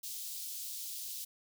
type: high-pass noise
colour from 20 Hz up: white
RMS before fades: -42 dBFS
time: 0.03-1.25 s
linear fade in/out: 10 ms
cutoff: 3500 Hz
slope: 24 dB/octave
effects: none